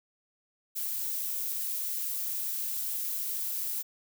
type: noise with amplitude modulation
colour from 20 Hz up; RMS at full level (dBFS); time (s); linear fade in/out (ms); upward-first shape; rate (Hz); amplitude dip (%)
violet; -32; 0.75-3.83; 20; sine; 189; 25
effects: none